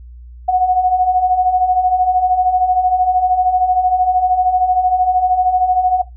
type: beating tone pair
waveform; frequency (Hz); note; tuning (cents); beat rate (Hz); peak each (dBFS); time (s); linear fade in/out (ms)
sine; 725 / 738; F#5 / F#5; -35 / -5; 13; -18 / -11; 0.48-6.02; 10
effects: noise-tail reverb RT60 0.2 s tail -18 dB re dry + added 60 Hz sine -33 dBFS peak until 6.16 s